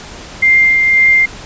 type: tone with tremolo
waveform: sine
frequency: 2102 Hz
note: C7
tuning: 7 cents sharp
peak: -5 dBFS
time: 0.42-1.26 s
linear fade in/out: 10 ms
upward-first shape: sine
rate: 1.9 Hz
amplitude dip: 30%
effects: pink hiss -31 dBFS RMS until 1.45 s + resampled to 16000 Hz